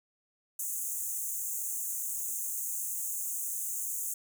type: high-pass noise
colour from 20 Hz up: pink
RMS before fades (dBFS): -35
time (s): 0.59-4.14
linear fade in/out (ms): 5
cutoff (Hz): 6400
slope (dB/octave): 96
effects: none